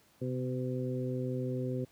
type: harmonic tone with a mistuned harmonic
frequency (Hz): 127.1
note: C3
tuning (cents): -50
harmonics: 1 / 2 / 3 / 4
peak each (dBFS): -34 / -37 / -39 / -40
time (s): 0.21-1.85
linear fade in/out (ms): 10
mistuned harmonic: 1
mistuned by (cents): +25
effects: pink hiss -65 dBFS RMS until 1.91 s + high-pass 80 Hz 12 dB/octave